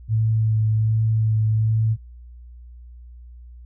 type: tone with vibrato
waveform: sine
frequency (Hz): 110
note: A2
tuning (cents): 0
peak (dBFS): -16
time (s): 0.08-1.97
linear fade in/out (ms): 50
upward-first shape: sine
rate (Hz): 1.3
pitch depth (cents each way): 15
effects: added 60 Hz sine -39 dBFS peak until 3.65 s